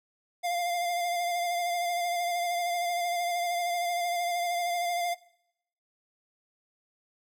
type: tone with vibrato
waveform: square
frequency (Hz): 698.5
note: F5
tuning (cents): 0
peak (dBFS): -28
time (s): 0.43-5.15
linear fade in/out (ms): 20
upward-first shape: sine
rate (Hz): 13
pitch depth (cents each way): 26
effects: noise-tail reverb RT60 0.8 s tail -21 dB re dry